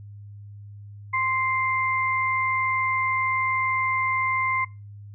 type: tone pair together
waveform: sine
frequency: 1046.5 / 2093 Hz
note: C6 / C7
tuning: 0 / 0 cents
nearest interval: octave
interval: 1200 cents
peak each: -24 dBFS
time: 1.13-4.65 s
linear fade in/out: 10 ms
effects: noise-tail reverb RT60 0.3 s tail -24 dB re dry + added 102 Hz sine -39 dBFS peak until 5.14 s